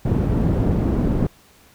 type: low-pass noise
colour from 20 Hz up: white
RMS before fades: -19 dBFS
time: 0.05-1.27 s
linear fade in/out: 5 ms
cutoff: 220 Hz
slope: 12 dB/octave
effects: pink hiss -52 dBFS RMS until 1.74 s